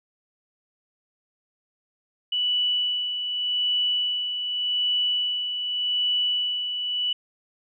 sine tone with tremolo, 2960 Hz, F#7, in tune, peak -20 dBFS, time 2.32-7.13 s, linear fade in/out 5 ms, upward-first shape sine, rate 0.85 Hz, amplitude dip 50%, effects none

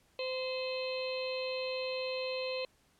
harmonic tone, 516 Hz, C5, 24 cents flat, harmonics 1 / 2 / 4 / 5 / 6 / 7 / 8, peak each -35 / -47 / -52 / -42 / -48 / -54 / -43 dBFS, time 0.19-2.65 s, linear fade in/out 2 ms, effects pink hiss -69 dBFS RMS until 2.99 s + low-pass 12000 Hz 12 dB/octave

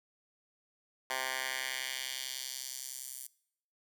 10% pulse tone with high-pass filter sweep, 130.81 Hz, C3, in tune, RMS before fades -39 dBFS, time 1.1-3.27 s, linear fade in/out 2 ms, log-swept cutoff 1100 to 9400 Hz, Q 1.2, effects noise-tail reverb RT60 0.7 s tail -22 dB re dry

